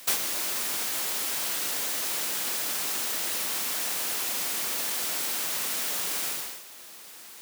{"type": "noise with ADSR envelope", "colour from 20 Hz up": "white", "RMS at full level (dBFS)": -22, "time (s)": [0.07, 6.65], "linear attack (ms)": 12, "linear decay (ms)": 92, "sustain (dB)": -8, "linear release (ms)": 390, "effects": ["white hiss -46 dBFS RMS until 7.41 s", "high-pass 200 Hz 12 dB/octave"]}